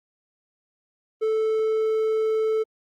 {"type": "tone", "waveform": "triangle", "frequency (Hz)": 438.8, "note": "A4", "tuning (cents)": -5, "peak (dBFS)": -18, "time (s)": [1.21, 2.64], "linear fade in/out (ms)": 20, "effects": ["Opus 24 kbps"]}